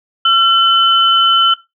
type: tone pair together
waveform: sine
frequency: 1356 / 3034 Hz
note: E6 / F#7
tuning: +49 / +43 cents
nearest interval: octave + major second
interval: 1394 cents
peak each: -10 dBFS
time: 0.25-1.54 s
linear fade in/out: 5 ms
effects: noise-tail reverb RT60 0.2 s tail -17 dB re dry